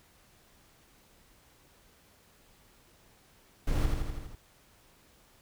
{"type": "noise with echo", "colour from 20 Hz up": "brown", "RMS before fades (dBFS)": -28, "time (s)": [3.67, 3.86], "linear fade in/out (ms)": 5, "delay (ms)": 82, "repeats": 6, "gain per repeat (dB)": -3, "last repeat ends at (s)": 4.352, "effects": ["pink hiss -62 dBFS RMS until 5.41 s"]}